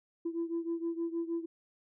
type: beating tone pair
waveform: sine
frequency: 333.2 / 339.6 Hz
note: E4 / F4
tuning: +19 / -48 cents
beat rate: 6.4 Hz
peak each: -33 / -36 dBFS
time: 0.25-1.46 s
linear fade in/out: 10 ms
effects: tanh soft clip ceiling -27 dBFS